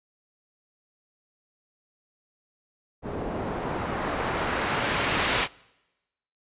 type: noise with low-pass filter sweep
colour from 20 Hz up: white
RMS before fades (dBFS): -28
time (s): 3.02-5.48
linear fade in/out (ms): 50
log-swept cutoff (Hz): 500 to 3200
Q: 0.76
effects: noise-tail reverb RT60 1.0 s tail -24 dB re dry + resampled to 8000 Hz